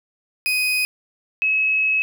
35% pulse / sine tone pair in turn, 2500 / 2572 Hz, D#7 / E7, +8 / -43 cents, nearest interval unison, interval 49 cents, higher second, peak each -16 dBFS, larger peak neither, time 0.46-0.85 / 1.42-2.02 s, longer second, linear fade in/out 0 ms, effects none

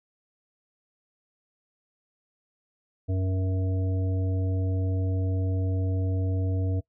harmonic tone, 93.8 Hz, F#2, 24 cents sharp, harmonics 1 / 3 / 5 / 7, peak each -24 / -34 / -38 / -41 dBFS, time 3.08-6.81 s, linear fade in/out 20 ms, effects noise-tail reverb RT60 0.1 s tail -21 dB re dry

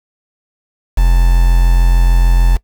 triangle tone with quantisation, 43.35 Hz, F1, 12 cents flat, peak -4 dBFS, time 0.97-2.57 s, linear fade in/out 10 ms, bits 4, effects noise-tail reverb RT60 0.1 s tail -21 dB re dry

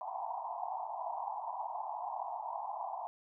white band-pass noise, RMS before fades -40 dBFS, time 0.01-3.07 s, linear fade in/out 0 ms, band 680 to 1000 Hz, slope 96 dB/octave, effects none

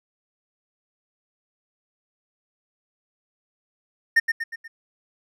triangle tone with echo, 1825 Hz, A#6, 37 cents flat, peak -11 dBFS, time 4.16-4.2 s, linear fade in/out 10 ms, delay 120 ms, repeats 4, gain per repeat -6 dB, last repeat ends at 4.68 s, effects none

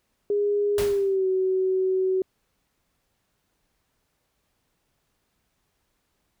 sine tone with pitch glide, 409.9 to 375.9 Hz, G#4 to F#4, -23 to +27 cents, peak -20 dBFS, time 0.3-2.22 s, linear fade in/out 2 ms, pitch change -150 cents, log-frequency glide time 0.83-1.27 s
pink noise with exponential decay, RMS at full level -28 dBFS, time 0.78-1.16 s, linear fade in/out 2 ms, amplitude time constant 82 ms
effects pink hiss -73 dBFS RMS until 6.4 s

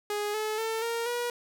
sawtooth tone with pitch steps, 415.3 / 430.9 / 447.2 / 464 / 481.5 Hz, G#4 / A4 / A4 / A#4 / B4, 0 / -36 / +28 / -8 / -44 cents, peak -25 dBFS, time 0.1-1.3 s, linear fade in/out 2 ms, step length 240 ms, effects none

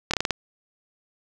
slowing click train, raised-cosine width 0.2 ms, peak -5 dBFS, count 6, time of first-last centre 0.11-0.307 s, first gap 26 ms, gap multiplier 1.21, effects none

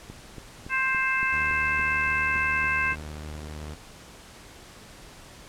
click train, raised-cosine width 3 ms, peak -26 dBFS, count 11, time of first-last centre 0.1-2.925 s, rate 3.54 Hz
harmonic tone, 526 Hz, C5, 9 cents sharp, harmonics 2 / 3 / 4 / 5, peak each -30 / -26 / -29 / -28 dBFS, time 0.69-2.96 s, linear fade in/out 50 ms
sawtooth tone, 76 Hz, D#2, 40 cents flat, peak -32 dBFS, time 1.32-3.75 s, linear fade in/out 10 ms
effects pink hiss -47 dBFS RMS until 5.48 s + low-pass 10000 Hz 12 dB/octave

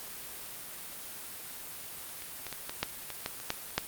clicks, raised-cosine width 0.2 ms, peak -27 / -21 / -21 / -19 / -10 / -20 / -14 / -27 / -11 / -28 / -8 dBFS, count 11, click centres 2.221 / 2.467 / 2.527 / 2.695 / 2.83 / 3.103 / 3.261 / 3.401 / 3.504 / 3.706 / 3.78 s, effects white hiss -43 dBFS RMS until 3.87 s + Opus 32 kbps

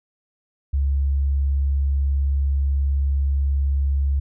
sine tone, 69.3 Hz, C#2, in tune, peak -17 dBFS, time 0.73-4.2 s, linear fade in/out 10 ms, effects none

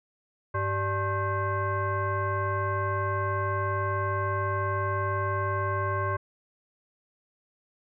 sine tone with frequency modulation, 587.3 Hz, D5, in tune, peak -25 dBFS, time 0.54-6.17 s, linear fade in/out 10 ms, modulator 487 Hz, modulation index 1.8, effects none

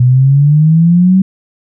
sine exponential sweep, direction up, 122.6 to 192.5 Hz, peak -4 dBFS, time 0-1.22 s, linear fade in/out 5 ms, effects none

